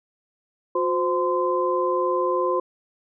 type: tone cluster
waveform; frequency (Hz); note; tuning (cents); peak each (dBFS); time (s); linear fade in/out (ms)
sine; 360.9 / 518 / 1031; F#4 / C5 / C6; -43 / -17 / -26; -24; 0.75-2.6; 5
effects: none